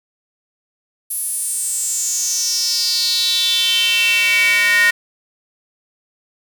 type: tone with high-pass filter sweep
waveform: square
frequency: 206.2 Hz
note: G#3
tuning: 12 cents flat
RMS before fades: -17 dBFS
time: 1.1-4.91 s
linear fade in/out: 10 ms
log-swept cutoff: 11000 to 1800 Hz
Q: 6.2
effects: none